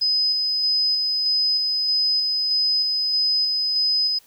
sine tone with tremolo, 5030 Hz, D#8, 18 cents sharp, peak -17 dBFS, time 0.01-4.19 s, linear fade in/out 10 ms, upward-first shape square, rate 1.6 Hz, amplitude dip 25%, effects white hiss -55 dBFS RMS until 4.26 s

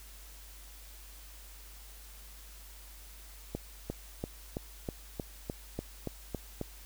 accelerating click train, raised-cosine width 2 ms, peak -21 dBFS, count 11, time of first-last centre 3.55-6.613 s, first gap 350 ms, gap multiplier 0.97, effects added 50 Hz sine -50 dBFS peak until 6.85 s + white hiss -54 dBFS RMS until 6.85 s

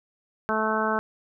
harmonic tone, 218 Hz, A3, 16 cents flat, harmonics 1 / 2 / 3 / 4 / 5 / 6 / 7, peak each -30 / -30 / -30 / -30 / -30 / -30 / -30 dBFS, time 0.49-0.99 s, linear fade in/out 0 ms, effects none

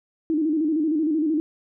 sine tone with vibrato, 310.3 Hz, D#4, 5 cents flat, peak -19 dBFS, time 0.3-1.4 s, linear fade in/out 0 ms, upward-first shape square, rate 13 Hz, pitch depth 77 cents each way, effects none

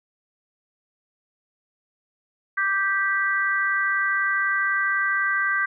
sine chord, G major, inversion second, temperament just, 1176 / 1568 / 1960 Hz, D6 / G6 / B6, +2 / 0 / -14 cents, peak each -27 / -22 / -26 dBFS, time 2.57-5.66 s, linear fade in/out 10 ms, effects none

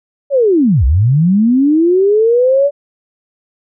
sine linear two-way sweep, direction down then up, 580 to 58.6 to 580 Hz, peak -7 dBFS, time 0.3-2.71 s, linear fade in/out 50 ms, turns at 0.85 s, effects none

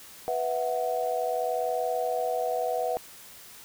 sine chord, B suspended fourth, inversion none, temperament equal, 493.9 / 659.3 / 740 Hz, B4 / E5 / F#5, 0 / 0 / 0 cents, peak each -30 dBFS, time 0.28-2.97 s, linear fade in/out 0 ms, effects white hiss -48 dBFS RMS until 3.64 s

